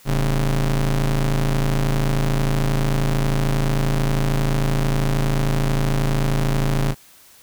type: ring-modulated tone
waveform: 40% pulse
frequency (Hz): 82.41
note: E2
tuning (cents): 0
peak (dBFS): -13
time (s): 0.05-6.95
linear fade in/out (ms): 50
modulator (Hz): 55.9
effects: white hiss -49 dBFS RMS until 7.42 s